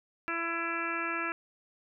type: harmonic tone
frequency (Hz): 335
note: E4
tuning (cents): +28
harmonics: 1 / 2 / 3 / 4 / 5 / 6 / 7 / 8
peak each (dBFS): -39 / -44 / -42 / -35 / -37 / -45 / -38 / -41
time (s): 0.28-1.32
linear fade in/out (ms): 0
effects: none